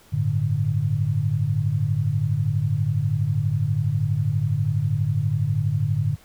sine chord, G suspended second, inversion none, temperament just, 98 / 110.25 / 147 Hz, G2 / A2 / D3, 0 / +4 / +2 cents, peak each -26 / -23 / -23 dBFS, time 0.12-6.16 s, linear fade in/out 20 ms, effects pink hiss -53 dBFS RMS until 6.24 s

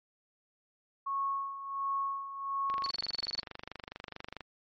sine tone with tremolo, 1100 Hz, C#6, 14 cents flat, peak -29 dBFS, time 1.06-2.91 s, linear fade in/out 10 ms, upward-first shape sine, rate 1.4 Hz, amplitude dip 70%
click train, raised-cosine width 0.3 ms, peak -25 dBFS, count 43, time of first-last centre 2.7-4.407 s, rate 24.6 Hz
sine tone bursts, 4435 Hz, C#8, in tune, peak -31 dBFS, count 12, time 2.84-3.399 s, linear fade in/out 0 ms, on 20 ms, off 29 ms
effects MP3 32 kbps

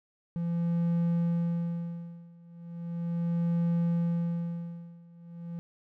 triangle tone with tremolo, 170.1 Hz, F3, 45 cents flat, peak -22 dBFS, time 0.36-5.59 s, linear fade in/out 0 ms, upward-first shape sine, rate 0.37 Hz, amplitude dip 95%, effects none

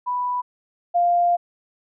sine tone pair in turn, 987.8 / 698.5 Hz, B5 / F5, 0 / 0 cents, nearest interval tritone, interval 600 cents, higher first, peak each -21 / -15 dBFS, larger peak second, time 0.06-0.42 / 0.94-1.37 s, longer second, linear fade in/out 20 ms, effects none

